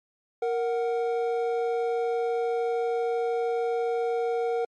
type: tone pair together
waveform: triangle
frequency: 466.3 / 740.2 Hz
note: A#4 / F#5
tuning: +1 / 0 cents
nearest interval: minor sixth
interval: 799 cents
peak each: -23 / -29 dBFS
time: 0.42-4.65 s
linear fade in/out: 5 ms
effects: MP3 48 kbps